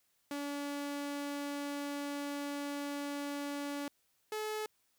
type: tone pair in turn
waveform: sawtooth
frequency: 286 / 429.4 Hz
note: D4 / A4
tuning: -46 / -42 cents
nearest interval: perfect fifth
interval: 704 cents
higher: second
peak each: -33 / -32 dBFS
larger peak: second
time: 0.31-3.88 / 4.32-4.66 s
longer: first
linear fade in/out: 2 ms
effects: white hiss -75 dBFS RMS until 4.98 s